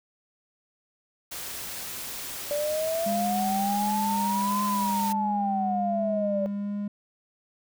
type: noise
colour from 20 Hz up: white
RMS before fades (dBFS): -36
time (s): 1.31-5.13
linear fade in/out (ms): 10
type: exponential two-way sweep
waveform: sine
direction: up then down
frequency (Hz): 579 to 1035 to 579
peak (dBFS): -25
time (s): 2.51-6.46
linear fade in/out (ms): 0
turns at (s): 4.63
type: tone with vibrato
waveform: triangle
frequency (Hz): 203.1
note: G#3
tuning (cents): -38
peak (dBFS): -26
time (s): 3.06-6.88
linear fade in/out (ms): 5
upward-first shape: sine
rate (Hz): 1.4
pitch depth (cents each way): 12
effects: none

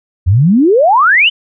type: exponential sweep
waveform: sine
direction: up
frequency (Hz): 82.5 to 3136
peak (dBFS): -5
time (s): 0.26-1.3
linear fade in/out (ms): 20
effects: none

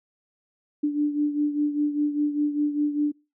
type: beating tone pair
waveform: sine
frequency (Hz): 293.7 / 298.7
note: D4 / D4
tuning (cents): 0 / +29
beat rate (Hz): 5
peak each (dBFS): -22 / -28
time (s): 0.83-3.12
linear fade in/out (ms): 10
effects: noise-tail reverb RT60 0.3 s tail -25 dB re dry

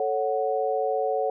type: chord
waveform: sine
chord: F# minor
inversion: first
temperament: equal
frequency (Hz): 440 / 554.4 / 740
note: A4 / C#5 / F#5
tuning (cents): 0 / 0 / 0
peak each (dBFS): -27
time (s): 0-1.3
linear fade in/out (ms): 2
effects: none

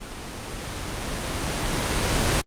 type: noise with level ramp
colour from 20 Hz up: pink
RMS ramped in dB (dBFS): -37 to -20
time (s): 0-2.42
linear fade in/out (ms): 20
effects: low-pass 9000 Hz 12 dB/octave + Opus 32 kbps

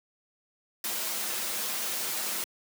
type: noise with comb filter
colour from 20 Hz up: white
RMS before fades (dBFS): -32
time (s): 0.84-2.44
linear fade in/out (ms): 2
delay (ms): 7.1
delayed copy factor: -0.8
effects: high-pass 200 Hz 12 dB/octave

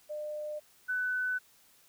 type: tone pair in turn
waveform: sine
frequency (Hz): 602 / 1500.4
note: D5 / F#6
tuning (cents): +43 / +24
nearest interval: octave + major third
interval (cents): 1581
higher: second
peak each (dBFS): -35 / -29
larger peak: second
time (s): 0.09-0.6 / 0.88-1.39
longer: neither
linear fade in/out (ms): 20
effects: white hiss -63 dBFS RMS until 1.88 s

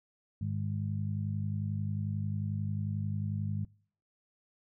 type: harmonic tone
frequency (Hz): 51.2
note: G#1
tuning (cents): -24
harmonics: 2 / 3 / 4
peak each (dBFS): -33 / -37 / -39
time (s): 0.41-3.65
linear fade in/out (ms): 5
effects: noise-tail reverb RT60 0.5 s tail -24 dB re dry

